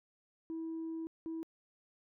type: tone bursts at uneven times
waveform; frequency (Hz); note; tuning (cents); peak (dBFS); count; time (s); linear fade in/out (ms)
sine; 325.4; E4; -22; -36; 2; 0.5-1.07 / 1.26-1.43; 0
effects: tanh soft clip ceiling -35 dBFS